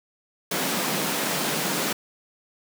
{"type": "high-pass noise", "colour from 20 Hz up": "pink", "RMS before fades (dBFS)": -26, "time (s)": [0.51, 1.93], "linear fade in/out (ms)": 5, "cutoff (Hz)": 150, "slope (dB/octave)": 48, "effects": []}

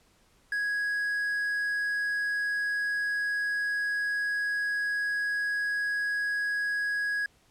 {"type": "tone with quantisation", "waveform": "triangle", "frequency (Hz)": 1661.2, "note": "G#6", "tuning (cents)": 0, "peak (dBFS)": -25, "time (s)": [0.52, 7.26], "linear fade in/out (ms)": 2, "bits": 9, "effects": ["pink hiss -64 dBFS RMS until 7.5 s", "low-pass 11000 Hz 12 dB/octave"]}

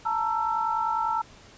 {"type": "tone cluster", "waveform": "sine", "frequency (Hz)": [878, 928, 1334], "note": ["A5", "A#5", "E6"], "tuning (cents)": [-4, -8, 20], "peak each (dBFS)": -28, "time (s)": [0.05, 1.22], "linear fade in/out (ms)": 10, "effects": ["pink hiss -51 dBFS RMS until 1.57 s", "resampled to 16000 Hz"]}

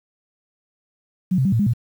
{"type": "tone with pitch steps", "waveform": "sine", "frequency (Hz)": [184.4, 131.3, 193.7, 113.9, 204.6, 118.2], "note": ["F#3", "C3", "G3", "A#2", "G#3", "A#2"], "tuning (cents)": [-6, 6, -20, -40, -26, 24], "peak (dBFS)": -15, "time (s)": [1.31, 1.736], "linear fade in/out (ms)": 10, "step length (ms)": 71, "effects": ["8-bit"]}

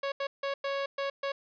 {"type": "tone bursts at uneven times", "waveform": "sawtooth", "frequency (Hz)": 554.4, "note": "C#5", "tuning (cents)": 0, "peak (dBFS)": -26, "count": 6, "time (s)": [[0.03, 0.12], [0.2, 0.27], [0.43, 0.54], [0.64, 0.86], [0.98, 1.1], [1.23, 1.32]], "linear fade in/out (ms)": 5, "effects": ["resampled to 11025 Hz", "11-bit"]}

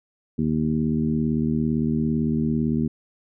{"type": "harmonic tone with a mistuned harmonic", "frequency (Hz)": 77.78, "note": "D#2", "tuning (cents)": 0, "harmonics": [1, 2, 3, 4, 5], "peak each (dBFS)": [-33, -25, -22, -30, -33], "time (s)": [0.38, 2.88], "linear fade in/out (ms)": 10, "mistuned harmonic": 1, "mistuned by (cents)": 18, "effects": []}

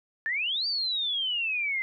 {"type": "exponential two-way sweep", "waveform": "sine", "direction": "up then down", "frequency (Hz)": [1728, 4699, 2050], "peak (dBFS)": -26, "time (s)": [0.26, 1.82], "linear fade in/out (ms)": 0, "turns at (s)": 0.67, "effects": []}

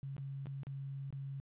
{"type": "tone with dropouts", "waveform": "sine", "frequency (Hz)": 137.2, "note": "C#3", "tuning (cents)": -17, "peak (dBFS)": -40, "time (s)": [0.03, 1.4], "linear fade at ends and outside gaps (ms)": 0, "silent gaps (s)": [[0.166, 0.181], [0.458, 0.469], [0.633, 0.669], [1.105, 1.126]], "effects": ["resampled to 8000 Hz", "12-bit"]}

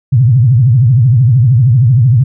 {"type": "tone with vibrato", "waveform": "sine", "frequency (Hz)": 122.9, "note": "B2", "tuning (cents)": -8, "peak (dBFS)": -4, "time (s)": [0.12, 2.24], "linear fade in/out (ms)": 10, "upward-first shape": "triangle", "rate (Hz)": 13, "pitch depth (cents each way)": 270, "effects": []}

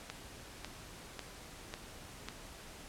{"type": "click train", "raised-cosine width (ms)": 0.2, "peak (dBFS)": -23, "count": 5, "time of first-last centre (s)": [0.1, 2.286], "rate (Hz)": 1.83, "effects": ["pink hiss -51 dBFS RMS until 2.88 s", "low-pass 11000 Hz 12 dB/octave"]}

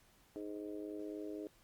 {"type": "harmonic tone", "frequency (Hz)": 103.83, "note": "G#2", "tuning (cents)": 0, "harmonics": [3, 4, 5, 6], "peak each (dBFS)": [-44, -46, -52, -53], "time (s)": [0.36, 1.47], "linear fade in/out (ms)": 0, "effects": ["pink hiss -68 dBFS RMS until 1.63 s", "Opus 48 kbps"]}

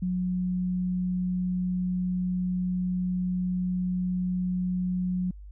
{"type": "tone", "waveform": "sine", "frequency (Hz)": 181.7, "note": "F#3", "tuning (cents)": -31, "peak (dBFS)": -25, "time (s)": [0.02, 5.31], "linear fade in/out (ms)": 5, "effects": ["added 50 Hz sine -41 dBFS peak until 5.51 s"]}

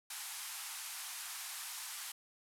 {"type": "band-pass noise", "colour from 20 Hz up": "white", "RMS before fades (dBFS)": -45, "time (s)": [0.1, 2.12], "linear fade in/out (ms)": 5, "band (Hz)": [770, 13000], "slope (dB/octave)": 48, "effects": []}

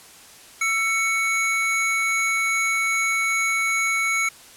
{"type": "tone pair together", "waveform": "square", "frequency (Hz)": [1332.7, 2222], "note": ["E6", "C#7"], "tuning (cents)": [19, 4], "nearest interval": "major sixth", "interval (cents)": 885, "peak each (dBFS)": [-28, -21], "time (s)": [0.61, 4.29], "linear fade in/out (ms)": 5, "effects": ["white hiss -46 dBFS RMS until 4.56 s", "low-pass 11000 Hz 12 dB/octave"]}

